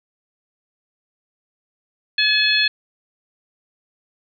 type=harmonic tone; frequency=854 Hz; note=G#5; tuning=48 cents sharp; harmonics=2 / 3 / 4 / 5; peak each=-20 / -20 / -20 / -20 dBFS; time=2.18-2.68 s; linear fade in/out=5 ms; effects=none